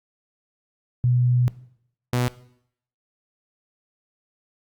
sine / sawtooth tone pair in turn, 123.47 / 123.47 Hz, B2 / B2, 0 / 0 cents, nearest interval unison, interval 0 cents, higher neither, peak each -16 dBFS, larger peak neither, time 1.04-1.48 / 2.13-2.28 s, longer first, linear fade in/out 0 ms, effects noise-tail reverb RT60 0.7 s tail -19 dB re dry + Opus 48 kbps

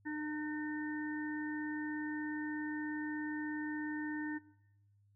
harmonic tone, 302.8 Hz, D#4, 47 cents flat, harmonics 1 / 3 / 5 / 6, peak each -38 / -49 / -51 / -44 dBFS, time 0.05-4.39 s, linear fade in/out 20 ms, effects noise-tail reverb RT60 1.0 s tail -21 dB re dry + added 101 Hz sine -66 dBFS peak until 5.15 s

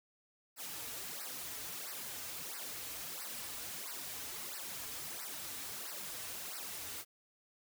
white noise with flanger, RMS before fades -44 dBFS, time 0.56-7.05 s, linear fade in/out 50 ms, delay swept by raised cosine 0.29 to 5.59 ms, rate 1.5 Hz, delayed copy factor -1, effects none

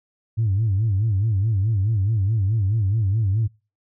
sine tone with vibrato, 103.9 Hz, G#2, 1 cent sharp, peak -16 dBFS, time 0.37-3.48 s, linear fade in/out 20 ms, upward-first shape sine, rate 4.7 Hz, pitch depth 170 cents each way, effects noise-tail reverb RT60 0.3 s tail -25 dB re dry + tanh soft clip ceiling -14 dBFS

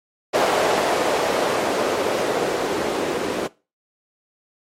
violet noise with low-pass filter sweep, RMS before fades -21 dBFS, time 0.33-3.48 s, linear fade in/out 20 ms, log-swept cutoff 570 to 380 Hz, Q 1.7, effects noise-tail reverb RT60 0.3 s tail -21 dB re dry + MP3 64 kbps

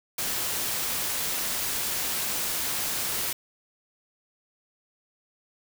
white noise, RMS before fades -29 dBFS, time 0.18-3.33 s, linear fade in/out 5 ms, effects none

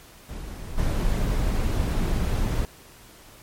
brown noise with level steps, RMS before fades -34 / -23 dBFS, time 0.29-2.65 s, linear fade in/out 0 ms, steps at 0.77 s, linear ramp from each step 20 ms, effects pink hiss -49 dBFS RMS until 3.42 s + MP3 64 kbps

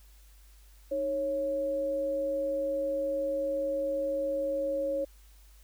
sine tone pair together, 308.8 / 551.4 Hz, D#4 / C#5, -13 / -9 cents, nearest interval minor seventh, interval 1004 cents, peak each -38 / -28 dBFS, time 0.91-5.05 s, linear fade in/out 10 ms, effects added 50 Hz sine -53 dBFS peak until 5.63 s + white hiss -63 dBFS RMS until 5.63 s

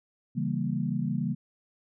sine chord, C# diminished seventh, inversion none, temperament equal, 138.59 / 164.81 / 196 / 233.1 Hz, C#3 / E3 / G3 / Bb3, 0 / 0 / 0 / 0 cents, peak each -32 dBFS, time 0.35-1.35 s, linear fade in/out 20 ms, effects none

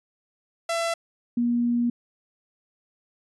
sawtooth / sine tone pair in turn, 671 / 238.9 Hz, E5 / A#3, +31 / +43 cents, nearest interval octave + tritone, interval 1788 cents, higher first, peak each -20 dBFS, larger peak neither, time 0.69-0.94 / 1.37-1.9 s, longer second, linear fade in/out 5 ms, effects resampled to 24000 Hz

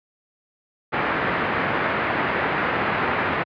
white low-pass noise, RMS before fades -23 dBFS, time 0.92-3.44 s, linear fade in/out 20 ms, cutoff 2000 Hz, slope 24 dB/octave, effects high-pass 100 Hz 12 dB/octave + resampled to 11025 Hz

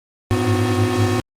square tone cluster, 99.4 / 103.5 / 109.2 / 252.1 / 362.9 Hz, G2 / G#2 / A2 / B3 / F#4, +25 / -5 / -13 / +36 / -34 cents, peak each -23 dBFS, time 0.31-1.2 s, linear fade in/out 0 ms, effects low-pass 11000 Hz 12 dB/octave + Opus 24 kbps

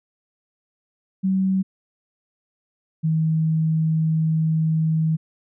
sine tone pair in turn, 190 / 159.28 Hz, F#3 / D#3, +46 / +41 cents, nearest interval minor third, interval 305 cents, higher first, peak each -17 dBFS, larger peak neither, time 1.23-1.63 / 3.03-5.17 s, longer second, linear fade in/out 20 ms, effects none

